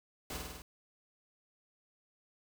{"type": "noise with echo", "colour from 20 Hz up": "pink", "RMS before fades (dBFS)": -41, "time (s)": [0.3, 0.37], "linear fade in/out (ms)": 2, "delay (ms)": 50, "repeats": 5, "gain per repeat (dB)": -2, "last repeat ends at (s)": 0.62, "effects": []}